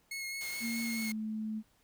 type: tone with vibrato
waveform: sawtooth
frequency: 2170 Hz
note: C#7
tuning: 37 cents flat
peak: -34 dBFS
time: 0.11-1.12 s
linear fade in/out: 5 ms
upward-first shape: sine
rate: 4.7 Hz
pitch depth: 17 cents each way
type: noise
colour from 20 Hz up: white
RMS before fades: -46 dBFS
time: 0.41-1.12 s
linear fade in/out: 0 ms
type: tone with pitch glide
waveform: sine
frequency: 231.3 to 217.1 Hz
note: A#3 to A3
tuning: -13 to -23 cents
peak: -34 dBFS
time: 0.6-1.63 s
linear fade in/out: 50 ms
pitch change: -110 cents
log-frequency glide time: 0.89-1.12 s
effects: pink hiss -70 dBFS RMS until 1.83 s

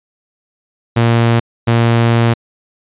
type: tone bursts at uneven times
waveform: sawtooth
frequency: 116.54 Hz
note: A#2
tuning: in tune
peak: -5 dBFS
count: 2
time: 0.96-1.4 / 1.67-2.34 s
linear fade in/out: 10 ms
effects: resampled to 8000 Hz

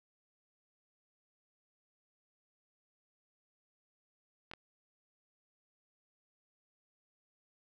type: clicks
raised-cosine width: 0.3 ms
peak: -29 dBFS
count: 2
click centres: 4.514 / 4.536 s
effects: none

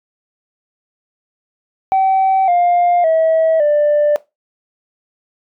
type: tone with pitch steps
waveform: sine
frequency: 767 / 703.3 / 645 / 591.4 Hz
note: G5 / F5 / E5 / D5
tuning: -38 / +12 / -38 / +12 cents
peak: -8 dBFS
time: 1.92-4.16 s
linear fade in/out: 0 ms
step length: 560 ms
effects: noise-tail reverb RT60 0.2 s tail -19 dB re dry + tanh soft clip ceiling -8 dBFS

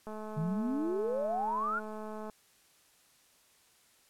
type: click train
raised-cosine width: 1 ms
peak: -30 dBFS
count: 480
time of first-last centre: 0.07-2.298 s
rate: 215 Hz
type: exponential sweep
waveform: sine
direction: up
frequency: 148.4 to 1472 Hz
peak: -30 dBFS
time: 0.36-1.8 s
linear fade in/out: 20 ms
effects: white hiss -65 dBFS RMS until 4.09 s + low-pass 12000 Hz 12 dB/octave

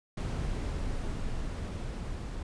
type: noise with level ramp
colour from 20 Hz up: brown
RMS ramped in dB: -32 to -37 dBFS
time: 0.17-2.43 s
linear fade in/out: 5 ms
effects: resampled to 22050 Hz

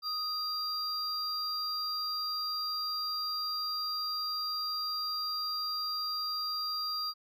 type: tone pair together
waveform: triangle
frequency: 1244.5 / 4745 Hz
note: D#6 / D8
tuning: 0 / +17 cents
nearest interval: octave + major seventh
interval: 2317 cents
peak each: -36 / -32 dBFS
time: 0.02-7.14 s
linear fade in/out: 50 ms
effects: none

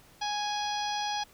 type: harmonic tone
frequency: 830.6 Hz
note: G#5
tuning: in tune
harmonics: 1 / 2 / 3 / 4 / 5 / 6 / 7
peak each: -31 / -41 / -43 / -38 / -43 / -40 / -43 dBFS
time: 0.21-1.24 s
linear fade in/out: 10 ms
effects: pink hiss -58 dBFS RMS until 1.33 s

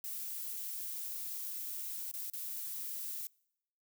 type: noise with dropouts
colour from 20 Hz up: violet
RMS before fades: -41 dBFS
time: 0.04-3.27 s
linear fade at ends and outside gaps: 1 ms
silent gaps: 2.114-2.138 / 2.3-2.334 s
effects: noise-tail reverb RT60 0.8 s tail -26 dB re dry

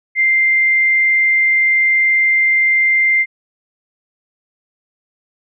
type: tone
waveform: sine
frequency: 2093 Hz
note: C7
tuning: in tune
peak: -10 dBFS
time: 0.15-3.26 s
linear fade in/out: 50 ms
effects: none

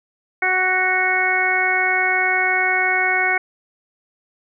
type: harmonic tone with a mistuned harmonic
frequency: 371.4 Hz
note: F#4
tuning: 7 cents sharp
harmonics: 1 / 2 / 3 / 4 / 5 / 6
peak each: -28 / -23 / -30 / -22 / -23 / -19 dBFS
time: 0.42-3.38 s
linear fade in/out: 5 ms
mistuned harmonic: 6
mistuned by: -20 cents
effects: none

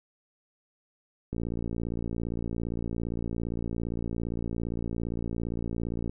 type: click train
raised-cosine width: 3 ms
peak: -20 dBFS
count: 275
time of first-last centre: 1.33-6.095 s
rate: 57.5 Hz
effects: none

